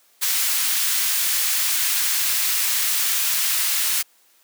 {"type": "high-pass noise", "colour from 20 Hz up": "white", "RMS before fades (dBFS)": -21, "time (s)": [0.21, 4.03], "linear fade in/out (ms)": 20, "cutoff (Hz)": 1500, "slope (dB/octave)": 12, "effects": ["white hiss -58 dBFS RMS until 4.43 s", "high-pass 300 Hz 12 dB/octave"]}